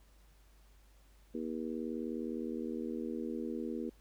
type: harmonic tone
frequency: 79.6 Hz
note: D#2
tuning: 40 cents sharp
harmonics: 3 / 4 / 5 / 6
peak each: -39 / -41 / -43 / -45 dBFS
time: 1.34-3.9 s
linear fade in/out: 10 ms
effects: added 50 Hz sine -60 dBFS peak until 4 s + pink hiss -69 dBFS RMS until 4 s